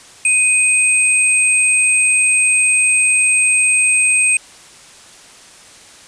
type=tone pair together; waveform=sine; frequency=2503 / 8419 Hz; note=D#7 / C9; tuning=+10 / +10 cents; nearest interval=octave + major sixth; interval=2100 cents; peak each=-13 dBFS; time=0.25-4.37 s; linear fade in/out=2 ms; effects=white hiss -41 dBFS RMS until 6.07 s + resampled to 22050 Hz